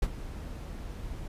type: noise with ADSR envelope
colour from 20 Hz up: brown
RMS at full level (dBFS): -25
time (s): 0.02-1.28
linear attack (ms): 7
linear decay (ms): 43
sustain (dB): -14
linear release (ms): 6
effects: resampled to 32000 Hz

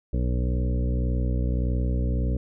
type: harmonic tone with a mistuned harmonic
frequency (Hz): 61.74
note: B1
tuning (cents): 0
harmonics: 1 / 2 / 3 / 4 / 5 / 7 / 8 / 9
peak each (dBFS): -23 / -29 / -33 / -35 / -37 / -40 / -41 / -42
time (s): 0.13-2.37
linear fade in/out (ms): 5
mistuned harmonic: 1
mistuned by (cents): +20
effects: none

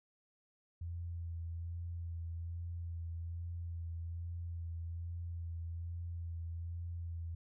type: tone with vibrato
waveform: sine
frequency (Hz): 84.6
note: E2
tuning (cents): +45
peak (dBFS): -39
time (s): 0.81-7.35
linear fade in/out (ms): 5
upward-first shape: sine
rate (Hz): 1.2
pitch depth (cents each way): 22
effects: none

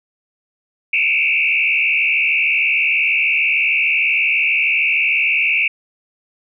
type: tone with frequency modulation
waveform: sine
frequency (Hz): 2483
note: D#7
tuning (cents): -4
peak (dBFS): -13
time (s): 0.93-5.68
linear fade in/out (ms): 5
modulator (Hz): 73.6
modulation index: 3.4
effects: none

